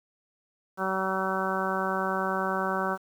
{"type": "harmonic tone", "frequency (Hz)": 190, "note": "F#3", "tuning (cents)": 46, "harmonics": [1, 2, 3, 4, 5, 6, 7, 8], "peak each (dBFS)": [-34, -34, -34, -34, -34, -34, -34, -34], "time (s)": [0.77, 2.98], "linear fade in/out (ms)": 50, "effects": ["9-bit"]}